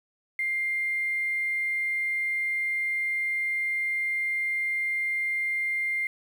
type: tone with quantisation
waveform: sine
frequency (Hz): 2100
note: C7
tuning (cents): +6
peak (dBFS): -25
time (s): 0.39-6.07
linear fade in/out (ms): 2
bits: 8
effects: none